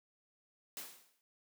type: noise with exponential decay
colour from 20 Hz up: white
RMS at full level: -42 dBFS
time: 0.77-1.21 s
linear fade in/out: 1 ms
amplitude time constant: 94 ms
effects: high-pass 200 Hz 12 dB/octave